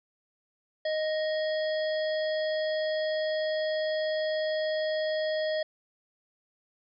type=harmonic tone with a mistuned harmonic; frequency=622.3 Hz; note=D#5; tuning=in tune; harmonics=1 / 3 / 5 / 7 / 8; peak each=-27 / -37 / -41 / -44 / -45 dBFS; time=0.85-5.63 s; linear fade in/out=5 ms; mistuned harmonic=5; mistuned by=+110 cents; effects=none